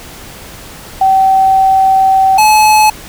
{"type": "tone pair in turn", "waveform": ["sine", "square"], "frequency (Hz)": [768, 857.8], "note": ["G5", "A5"], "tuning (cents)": [-36, -44], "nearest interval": "major second", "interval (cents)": 192, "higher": "second", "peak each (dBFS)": -5, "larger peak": "neither", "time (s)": [[1.01, 2.38], [2.38, 2.9]], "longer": "first", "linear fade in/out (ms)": 5, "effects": ["pink hiss -31 dBFS RMS until 3.08 s"]}